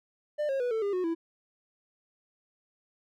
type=tone with pitch steps; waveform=triangle; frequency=597 / 541.2 / 490.5 / 444.7 / 403.1 / 365.4 / 331.2 Hz; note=D5 / C#5 / B4 / A4 / G4 / F#4 / E4; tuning=+28 / -42 / -12 / +18 / +48 / -22 / +8 cents; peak=-25 dBFS; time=0.38-1.15 s; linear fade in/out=20 ms; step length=110 ms; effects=none